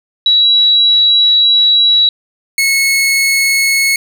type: tone pair in turn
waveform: sine / sawtooth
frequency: 3901 / 2189 Hz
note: B7 / C#7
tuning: -22 / -22 cents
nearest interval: minor seventh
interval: 1000 cents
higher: first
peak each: -6 dBFS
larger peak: neither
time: 0.26-2.09 / 2.58-3.96 s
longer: first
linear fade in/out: 2 ms
effects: none